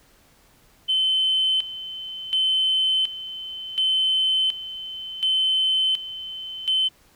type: tone with tremolo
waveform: sine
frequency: 3065 Hz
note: G7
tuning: 40 cents flat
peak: -17 dBFS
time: 0.88-6.89 s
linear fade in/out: 20 ms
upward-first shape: square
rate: 0.69 Hz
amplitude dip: 80%
effects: tanh soft clip ceiling -13 dBFS + pink hiss -57 dBFS RMS until 7.15 s